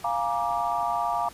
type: chord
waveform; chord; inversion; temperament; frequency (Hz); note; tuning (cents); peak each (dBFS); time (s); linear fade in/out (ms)
sine; Bb dominant seventh; second; equal with one note detuned; 698.5 / 830.6 / 948.1 / 1174.7; F5 / Ab5 / Bb5 / D6; 0 / 0 / +29 / 0; -28 / -31 / -29 / -30; 0.04-1.29; 5
effects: pink hiss -47 dBFS RMS until 1.33 s + resampled to 32000 Hz